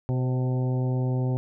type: harmonic tone with a mistuned harmonic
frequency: 127.3 Hz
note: C3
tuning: 47 cents flat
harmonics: 1 / 2 / 3 / 4 / 5 / 6 / 7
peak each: -23 / -32 / -35 / -38 / -43 / -43 / -45 dBFS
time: 0.09-1.37 s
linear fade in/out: 0 ms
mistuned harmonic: 4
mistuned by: +32 cents
effects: none